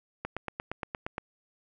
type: click train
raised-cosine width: 0.5 ms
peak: -18 dBFS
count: 9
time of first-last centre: 0.25-1.181 s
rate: 8.59 Hz
effects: none